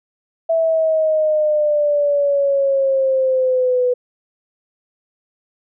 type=exponential sweep; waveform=sine; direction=down; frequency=659.3 to 493.9 Hz; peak=-13 dBFS; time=0.49-3.94 s; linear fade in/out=10 ms; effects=none